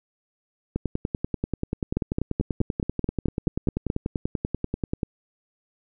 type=two click trains; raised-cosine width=3 ms; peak=-12 / -10 dBFS; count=45 / 10; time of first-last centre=0.76-5.032 / 1.97-3.901 s; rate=10.3 / 4.66 Hz; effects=none